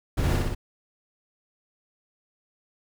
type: noise with echo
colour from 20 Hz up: brown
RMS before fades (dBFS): -24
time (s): 0.17-0.37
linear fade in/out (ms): 10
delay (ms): 60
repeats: 3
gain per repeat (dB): -2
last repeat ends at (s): 0.55
effects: none